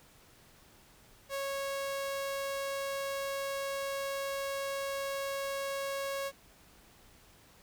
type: tone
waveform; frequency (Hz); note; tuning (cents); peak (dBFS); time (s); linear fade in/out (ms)
sawtooth; 551; C#5; -11; -30; 1.29-6.32; 50
effects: pink hiss -60 dBFS RMS until 7.62 s